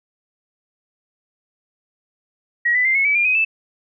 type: tone with pitch steps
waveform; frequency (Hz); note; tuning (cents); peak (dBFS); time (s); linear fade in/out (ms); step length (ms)
sine; 1905 / 1995.1 / 2089 / 2188 / 2292 / 2400 / 2514 / 2633; A#6 / B6 / C7 / C#7 / D7 / D7 / D#7 / E7; +37 / +17 / -3 / -23 / -43 / +37 / +17 / -3; -14; 2.65-3.45; 10; 100
effects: none